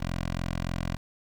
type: tone with notch filter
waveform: 10% pulse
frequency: 43.42 Hz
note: F1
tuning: 9 cents flat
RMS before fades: -31 dBFS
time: 0-0.97 s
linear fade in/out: 10 ms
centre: 390 Hz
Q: 1.4
effects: low-pass 6000 Hz 12 dB/octave + 8-bit